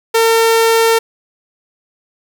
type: tone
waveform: sawtooth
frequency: 454 Hz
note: A#4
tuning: 46 cents flat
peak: -5 dBFS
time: 0.14-0.99 s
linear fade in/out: 10 ms
effects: none